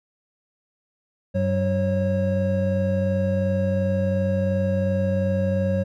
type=tone cluster; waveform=triangle; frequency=96.8 / 189.6 / 546 Hz; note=G2 / F#3 / C#5; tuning=-21 / +43 / -26 cents; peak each=-22 dBFS; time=1.34-5.84 s; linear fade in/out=20 ms; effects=none

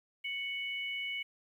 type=tone pair together; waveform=sine; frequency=2221 / 2960 Hz; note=C#7 / F#7; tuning=+3 / 0 cents; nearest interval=perfect fourth; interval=497 cents; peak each=-36 / -40 dBFS; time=0.24-1.23 s; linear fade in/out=10 ms; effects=11-bit

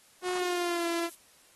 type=tone with pitch glide; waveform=sawtooth; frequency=362.7 to 338.4 Hz; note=F#4 to E4; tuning=-34 to +45 cents; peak=-25 dBFS; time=0.22-1.1 s; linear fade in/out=50 ms; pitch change=-121 cents; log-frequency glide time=0.37-0.88 s
type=noise; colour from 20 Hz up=violet; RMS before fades=-44 dBFS; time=0.39-1.15 s; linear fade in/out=2 ms
effects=white hiss -60 dBFS RMS until 1.55 s + AAC 32 kbps

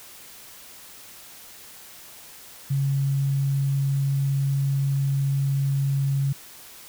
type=tone; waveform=sine; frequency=137.9 Hz; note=C#3; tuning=9 cents flat; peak=-20 dBFS; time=2.7-6.33 s; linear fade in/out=10 ms; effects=white hiss -45 dBFS RMS until 6.88 s

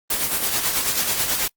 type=noise with tremolo; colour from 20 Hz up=white; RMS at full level=-20 dBFS; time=0.1-1.48 s; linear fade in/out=5 ms; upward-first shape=sine; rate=9.2 Hz; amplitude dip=50%; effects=noise-tail reverb RT60 0.1 s tail -26 dB re dry + Opus 24 kbps

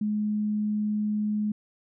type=tone; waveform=sine; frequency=210.8 Hz; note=G#3; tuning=26 cents sharp; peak=-24 dBFS; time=0.01-1.52 s; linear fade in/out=5 ms; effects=none

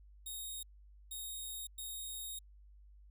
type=tone bursts at uneven times; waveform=5% pulse; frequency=3729 Hz; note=A#7; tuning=in tune; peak=-34 dBFS; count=3; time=0.26-0.63 / 1.11-1.67 / 1.78-2.39 s; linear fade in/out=5 ms; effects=added 50 Hz sine -56 dBFS peak until 3.1 s

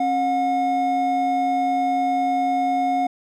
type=tone pair together; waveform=triangle; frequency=271 / 723 Hz; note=C#4 / F#5; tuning=-39 / -40 cents; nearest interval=octave + perfect fourth; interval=1699 cents; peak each=-23 / -17 dBFS; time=0-3.07 s; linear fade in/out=5 ms; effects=none

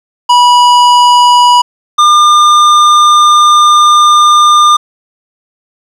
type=tone pair in turn; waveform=square; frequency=975 / 1203.7 Hz; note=B5 / D6; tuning=-23 / +42 cents; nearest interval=major third; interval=365 cents; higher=second; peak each=-3 dBFS; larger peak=neither; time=0.29-1.62 / 1.98-4.77 s; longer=second; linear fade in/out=10 ms; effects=low-pass 6000 Hz 12 dB/octave + 7-bit

